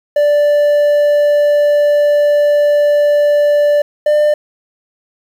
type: tone pair in turn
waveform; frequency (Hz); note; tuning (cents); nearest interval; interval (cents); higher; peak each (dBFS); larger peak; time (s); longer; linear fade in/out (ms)
triangle; 586 / 597.3; D5 / D5; -4 / +29; unison; 33; second; -6; neither; 0.16-3.82 / 4.06-4.34; first; 5
effects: 7-bit